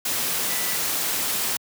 sine tone in noise, 1975.5 Hz, B6, in tune, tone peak -35 dBFS, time 0.48-0.76 s, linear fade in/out 5 ms, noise white, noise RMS -25 dBFS, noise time 0.05-1.57 s, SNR -13 dB, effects high-pass 100 Hz 12 dB/octave

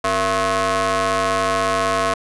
sawtooth ring-modulated tone, 205.4 Hz, G#3, 19 cents flat, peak -10 dBFS, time 0.04-2.14 s, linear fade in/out 5 ms, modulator 877 Hz, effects resampled to 24000 Hz

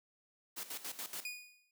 white noise with tremolo, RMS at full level -42 dBFS, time 0.56-1.26 s, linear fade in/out 20 ms, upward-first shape square, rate 7 Hz, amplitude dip 75%
sawtooth tone with exponential decay, 2462 Hz, D#7, 19 cents flat, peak -34 dBFS, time 1.25-1.71 s, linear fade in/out 2 ms, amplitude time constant 99 ms
effects high-pass 200 Hz 12 dB/octave

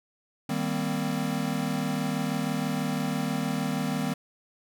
square chord, C minor seventh, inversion first, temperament equal with one note detuned, 155.56 / 196 / 235.4 / 261.6 Hz, Eb3 / G3 / Bb3 / C4, 0 / 0 / +17 / 0 cents, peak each -33 dBFS, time 0.49-4.14 s, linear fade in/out 5 ms, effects none

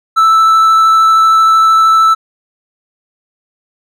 triangle tone with vibrato, 1318.5 Hz, E6, in tune, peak -3 dBFS, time 0.16-2.15 s, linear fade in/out 20 ms, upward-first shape triangle, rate 13 Hz, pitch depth 9 cents each way, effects none

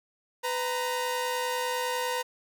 sawtooth tone pair together, 501.1 / 932.3 Hz, B4 / A#5, +25 / 0 cents, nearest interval major seventh, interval 1075 cents, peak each -27 dBFS, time 0.43-2.23 s, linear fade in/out 20 ms, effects none

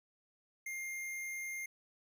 square tone, 2115 Hz, C7, 18 cents sharp, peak -40 dBFS, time 0.66-1.66 s, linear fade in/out 5 ms, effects 13-bit

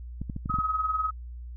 clicks, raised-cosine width 5 ms, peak -20 dBFS, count 7, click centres 0.216 / 0.298 / 0.364 / 0.459 / 0.498 / 0.541 / 0.587 s
sine tone with tremolo, 1271 Hz, D#6, 36 cents sharp, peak -22 dBFS, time 0.49-1.11 s, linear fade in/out 20 ms, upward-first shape sine, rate 20 Hz, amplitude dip 65%
effects added 60 Hz sine -37 dBFS peak until 1.56 s

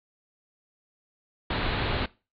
pink low-pass noise, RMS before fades -28 dBFS, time 1.5-2.06 s, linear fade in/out 5 ms, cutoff 4300 Hz, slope 96 dB/octave, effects noise-tail reverb RT60 0.3 s tail -21 dB re dry

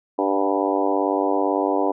harmonic tone with a mistuned harmonic, 97.9 Hz, G2, 2 cents flat, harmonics 3 / 4 / 5 / 6 / 7 / 8 / 9 / 10, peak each -24 / -25 / -26 / -27 / -27 / -28 / -29 / -29 dBFS, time 0.18-1.92 s, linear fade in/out 10 ms, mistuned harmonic 7, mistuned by +22 cents, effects none

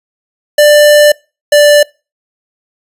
square tone pair in turn, 592 / 587.6 Hz, D5 / D5, +14 / +1 cents, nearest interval unison, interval 13 cents, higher first, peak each -3 dBFS, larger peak neither, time 0.58-1.12 / 1.52-1.83 s, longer first, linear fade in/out 5 ms, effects noise-tail reverb RT60 0.3 s tail -25 dB re dry + resampled to 32000 Hz

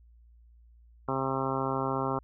harmonic tone, 133.7 Hz, C3, 38 cents sharp, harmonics 1 / 2 / 3 / 4 / 5 / 6 / 7 / 8 / 9 / 10, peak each -36 / -35 / -35 / -37 / -39 / -37 / -37 / -36 / -39 / -39 dBFS, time 1.08-2.19 s, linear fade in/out 5 ms, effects added 58 Hz sine -54 dBFS peak until 2.23 s

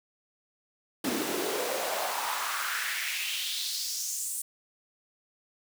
pink noise with high-pass filter sweep, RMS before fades -32 dBFS, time 1.04-4.42 s, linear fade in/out 5 ms, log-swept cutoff 250 to 9000 Hz, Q 3.1, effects none

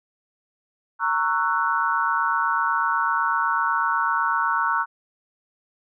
sine chord, F# dominant seventh, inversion first, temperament just, 925 / 1110 / 1332 / 1480 Hz, A#5 / C#6 / E6 / F#6, -14 / +2 / +18 / 0 cents, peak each -25 dBFS, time 0.99-4.86 s, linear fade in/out 50 ms, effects none

